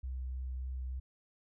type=tone with vibrato; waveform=sine; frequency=64.1 Hz; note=C2; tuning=35 cents flat; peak=-36 dBFS; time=0.03-1 s; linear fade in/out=10 ms; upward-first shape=sine; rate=3.4 Hz; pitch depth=10 cents each way; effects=none